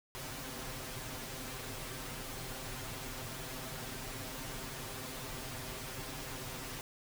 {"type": "noise with comb filter", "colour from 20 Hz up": "pink", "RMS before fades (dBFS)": -43, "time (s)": [0.15, 6.81], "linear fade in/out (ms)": 0, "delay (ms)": 7.7, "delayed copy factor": 0.9, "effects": []}